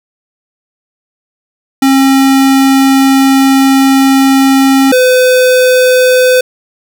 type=tone pair in turn; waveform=square; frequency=269.5 / 506.5 Hz; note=C#4 / B4; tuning=-49 / +44 cents; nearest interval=major seventh; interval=1093 cents; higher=second; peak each=-5 dBFS; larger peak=neither; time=1.82-4.92 / 4.92-6.41 s; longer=first; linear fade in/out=5 ms; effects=none